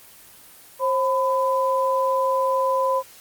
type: tone pair together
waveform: sine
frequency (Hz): 532.4 / 1005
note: C5 / B5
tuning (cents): +30 / +30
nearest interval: major seventh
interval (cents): 1100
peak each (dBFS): -21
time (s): 0.79-3.03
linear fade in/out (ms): 50
effects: white hiss -47 dBFS RMS until 3.2 s + Opus 24 kbps